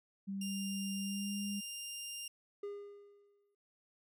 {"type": "tone with pitch glide", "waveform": "sine", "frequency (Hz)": [196, 202.2], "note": ["G3", "G#3"], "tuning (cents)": [0, -46], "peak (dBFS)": -37, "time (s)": [0.27, 1.61], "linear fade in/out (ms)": 20, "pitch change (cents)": 54, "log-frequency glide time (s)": [0.99, 1.34]}
{"type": "tone", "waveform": "15% pulse", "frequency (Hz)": 2800, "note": "F7", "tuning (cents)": 4, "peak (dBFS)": -35, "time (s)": [0.41, 2.28], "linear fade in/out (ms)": 5}
{"type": "tone with exponential decay", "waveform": "triangle", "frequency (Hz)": 406.5, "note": "G#4", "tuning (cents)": -37, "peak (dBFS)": -36, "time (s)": [2.63, 3.55], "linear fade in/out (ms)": 5, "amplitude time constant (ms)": 200}
{"effects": []}